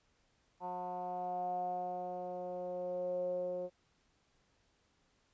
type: tone with low-pass filter sweep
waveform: 10% pulse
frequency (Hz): 180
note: F#3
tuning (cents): -47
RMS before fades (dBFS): -39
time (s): 0.6-3.7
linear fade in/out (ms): 50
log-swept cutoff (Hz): 850 to 500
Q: 9
effects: pink hiss -74 dBFS RMS until 5.33 s + resampled to 16000 Hz